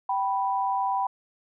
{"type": "tone pair together", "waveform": "sine", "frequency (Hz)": [777.9, 986], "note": ["G5", "B5"], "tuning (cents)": [-14, -3], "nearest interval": "major third", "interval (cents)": 411, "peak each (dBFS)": -26, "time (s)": [0.09, 1.07], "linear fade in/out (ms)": 5, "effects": []}